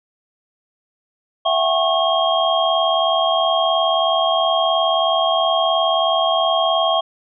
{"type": "tone cluster", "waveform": "sine", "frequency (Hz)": [663, 742, 805, 1094, 3231], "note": ["E5", "F#5", "G5", "C#6", "G#7"], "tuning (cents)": [10, 5, 46, -23, -48], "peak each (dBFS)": [-18, -22, -27, -21, -21], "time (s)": [1.45, 7.01], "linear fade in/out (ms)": 10, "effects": []}